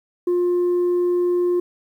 sine tone, 354 Hz, F4, 23 cents sharp, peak -14 dBFS, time 0.27-1.6 s, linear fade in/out 5 ms, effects tanh soft clip ceiling -15 dBFS + 9-bit

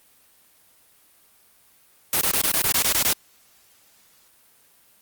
white noise bursts, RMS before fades -20 dBFS, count 10, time 2.13-3.13 s, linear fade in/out 2 ms, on 82 ms, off 20 ms, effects white hiss -57 dBFS RMS until 5.01 s + Opus 32 kbps

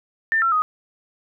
sine tone with pitch steps, 1792 / 1349 / 1250 Hz, A6 / E6 / D#6, +31 / +40 / +8 cents, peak -16 dBFS, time 0.32-0.62 s, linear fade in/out 0 ms, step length 100 ms, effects none

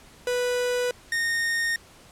45% pulse tone pair in turn, 492.9 / 1843.8 Hz, B4 / A#6, -3 / -19 cents, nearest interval octave + major seventh, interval 2284 cents, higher second, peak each -23 dBFS, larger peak neither, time 0.27-0.91 / 1.12-1.76 s, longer neither, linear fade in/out 2 ms, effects pink hiss -51 dBFS RMS until 2.11 s + low-pass 11000 Hz 12 dB/octave

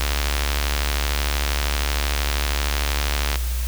click train, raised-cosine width 0.2 ms, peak -5 dBFS, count 245, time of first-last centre 0.01-3.357 s, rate 72.9 Hz, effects added 60 Hz sine -21 dBFS peak until 3.67 s + white hiss -34 dBFS RMS until 3.67 s

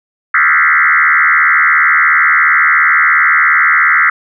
sine tone with frequency modulation, 1661.2 Hz, G#6, in tune, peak -6 dBFS, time 0.34-4.1 s, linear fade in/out 5 ms, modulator 77.1 Hz, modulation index 5.3, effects none

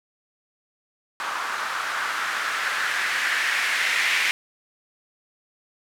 violet noise with low-pass filter sweep, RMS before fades -25 dBFS, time 1.2-4.31 s, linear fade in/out 0 ms, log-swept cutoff 1200 to 2100 Hz, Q 2.9, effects none

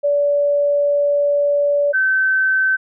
sine tone pair in turn, 576 / 1537.7 Hz, D5 / G6, -34 / -34 cents, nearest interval octave + perfect fourth, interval 1700 cents, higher second, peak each -13 dBFS, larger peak neither, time 0.03-1.93 / 1.93-2.77 s, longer first, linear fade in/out 20 ms, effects none

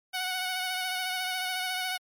10% pulse tone with vibrato, 740 Hz, F#5, in tune, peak -21 dBFS, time 0.13-1.98 s, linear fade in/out 20 ms, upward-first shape sine, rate 14 Hz, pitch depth 24 cents each way, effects MP3 96 kbps

